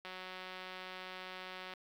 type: click train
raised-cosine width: 0.3 ms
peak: -30 dBFS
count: 313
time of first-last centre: 0.05-1.736 s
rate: 185 Hz
effects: high-pass 200 Hz 12 dB/octave + 10-bit